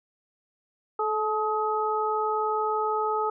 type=tone cluster; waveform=sine; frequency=432.7 / 861 / 1266 Hz; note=A4 / A5 / D#6; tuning=-29 / -38 / +30 cents; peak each=-28 dBFS; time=0.99-3.3 s; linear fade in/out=5 ms; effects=none